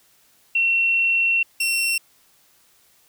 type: tone pair in turn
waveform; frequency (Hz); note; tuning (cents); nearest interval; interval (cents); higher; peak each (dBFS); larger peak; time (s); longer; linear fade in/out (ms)
sine / sawtooth; 2719 / 2719; F7 / F7; -47 / -47; unison; 0; neither; -16; neither; 0.55-1.43 / 1.6-1.98; first; 5
effects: white hiss -58 dBFS RMS until 3.08 s